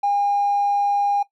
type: tone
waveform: triangle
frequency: 810 Hz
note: G#5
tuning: 43 cents flat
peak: -13 dBFS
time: 0.03-1.23 s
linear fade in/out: 10 ms
effects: noise-tail reverb RT60 0.1 s tail -19 dB re dry + tanh soft clip ceiling -14 dBFS